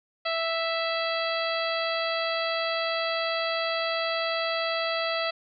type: harmonic tone with a mistuned harmonic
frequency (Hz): 659.3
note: E5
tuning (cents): 0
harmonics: 1 / 2 / 3 / 4 / 5 / 6 / 7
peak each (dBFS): -29 / -32 / -34 / -35 / -36 / -37 / -37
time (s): 0.25-5.31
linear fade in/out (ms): 10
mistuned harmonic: 6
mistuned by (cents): +24
effects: none